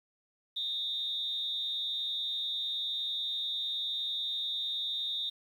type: tone with amplitude modulation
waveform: sine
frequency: 3684 Hz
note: A#7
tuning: 21 cents flat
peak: -28 dBFS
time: 0.56-5.3 s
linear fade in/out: 10 ms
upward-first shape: sine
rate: 249 Hz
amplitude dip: 80%
effects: 10-bit